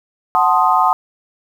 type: chord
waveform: sine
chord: F# diminished seventh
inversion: none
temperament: equal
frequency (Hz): 740 / 880 / 1046.5 / 1244.5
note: F#5 / A5 / C6 / Eb6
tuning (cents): 0 / 0 / 0 / 0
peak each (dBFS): -16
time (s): 0.35-0.93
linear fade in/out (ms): 0
effects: 7-bit